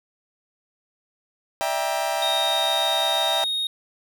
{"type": "chord", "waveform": "40% pulse", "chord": "E half-diminished seventh", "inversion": "third", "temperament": "just", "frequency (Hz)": [593.3, 659.3, 791.1, 949.3], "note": ["D5", "E5", "G5", "Bb5"], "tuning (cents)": [18, 0, 16, 31], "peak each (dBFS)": [-30, -26, -26, -30], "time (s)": [1.61, 3.44], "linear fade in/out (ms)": 0}
{"type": "tone", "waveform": "triangle", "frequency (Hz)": 3729, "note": "A#7", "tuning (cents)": 0, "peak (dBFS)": -21, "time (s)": [2.22, 3.67], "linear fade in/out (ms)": 2}
{"effects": []}